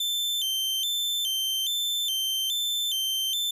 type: tone with vibrato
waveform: 40% pulse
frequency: 3322 Hz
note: G#7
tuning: in tune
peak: -24 dBFS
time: 0-3.51 s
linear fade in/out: 5 ms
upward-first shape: square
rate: 1.2 Hz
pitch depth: 110 cents each way
effects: none